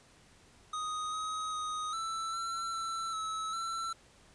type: tone with pitch steps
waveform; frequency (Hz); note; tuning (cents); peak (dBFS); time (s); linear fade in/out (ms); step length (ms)
square; 1247 / 1263 / 1249 / 1326 / 1348 / 1336 / 1298 / 1341; D#6 / D#6 / D#6 / E6 / E6 / E6 / E6 / E6; +3 / +26 / +6 / +10 / +38 / +23 / -27 / +29; -35; 0.73-3.93; 5; 400
effects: pink hiss -61 dBFS RMS until 4.34 s + resampled to 22050 Hz